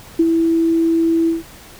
sine tone with ADSR envelope, 329.6 Hz, E4, in tune, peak -8 dBFS, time 0.19-1.43 s, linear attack 8 ms, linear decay 41 ms, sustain -4 dB, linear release 150 ms, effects pink hiss -40 dBFS RMS until 1.79 s

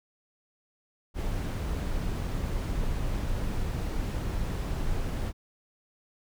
brown noise, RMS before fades -30 dBFS, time 1.14-5.33 s, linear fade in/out 50 ms, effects none

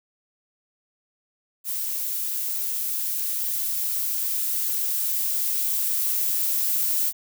violet noise with level ramp, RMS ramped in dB -28 to -23 dBFS, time 1.64-7.13 s, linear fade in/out 50 ms, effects none

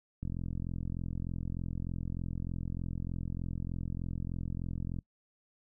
click train, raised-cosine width 5 ms, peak -25 dBFS, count 207, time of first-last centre 0.23-4.988 s, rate 43.3 Hz, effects noise-tail reverb RT60 0.1 s tail -23 dB re dry

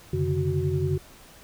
sine tone cluster, 90.7 / 136.7 / 147.9 / 371.3 Hz, F#2 / C#3 / D3 / F#4, -34 / -24 / +13 / +6 cents, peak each -28 dBFS, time 0.13-0.98 s, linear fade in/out 5 ms, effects pink hiss -50 dBFS RMS until 1.43 s

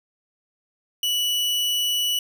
40% pulse tone, 2950 Hz, F#7, 6 cents flat, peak -20 dBFS, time 1.03-2.19 s, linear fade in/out 2 ms, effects none

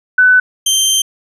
sine / 20% pulse tone pair in turn, 1500 / 3138 Hz, F#6 / G7, +23 / +1 cents, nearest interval octave + minor second, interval 1278 cents, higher second, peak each -5 dBFS, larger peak neither, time 0.18-0.4 / 0.66-1.02 s, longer second, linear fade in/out 5 ms, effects resampled to 32000 Hz

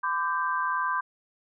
sine chord, G major, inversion first, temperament equal with one note detuned, 1012.6 / 1174.7 / 1568 Hz, B5 / D6 / G6, +43 / 0 / 0 cents, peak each -28 / -30 / -30 dBFS, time 0.03-1.01 s, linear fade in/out 10 ms, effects none

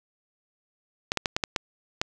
clicks, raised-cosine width 0.2 ms, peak -7 dBFS, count 7, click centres 1.119 / 1.173 / 1.258 / 1.365 / 1.438 / 1.562 / 2.015 s, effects none

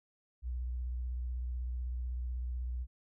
sine tone with vibrato, 61.5 Hz, B1, 7 cents flat, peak -34 dBFS, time 0.42-2.87 s, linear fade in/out 50 ms, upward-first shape sine, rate 16 Hz, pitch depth 47 cents each way, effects none

